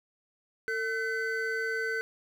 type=tone cluster; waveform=triangle; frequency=449.3 / 1524 / 2021 Hz; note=A4 / G6 / B6; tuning=+36 / -49 / +39 cents; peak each=-32 / -29 / -38 dBFS; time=0.68-2.01 s; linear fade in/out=0 ms; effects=10-bit